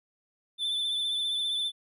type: tone with vibrato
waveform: triangle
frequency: 3520 Hz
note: A7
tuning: in tune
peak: -26 dBFS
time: 0.58-1.72 s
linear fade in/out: 50 ms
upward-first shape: triangle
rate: 15 Hz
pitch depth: 37 cents each way
effects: none